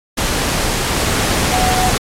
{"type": "tone in noise", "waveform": "sine", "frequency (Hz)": 740, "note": "F#5", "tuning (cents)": 0, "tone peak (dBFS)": -16, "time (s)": [1.52, 1.9], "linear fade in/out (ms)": 10, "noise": "pink", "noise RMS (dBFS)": -17, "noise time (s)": [0.17, 1.98], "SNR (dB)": -2, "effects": ["low-pass 11000 Hz 12 dB/octave", "AAC 48 kbps"]}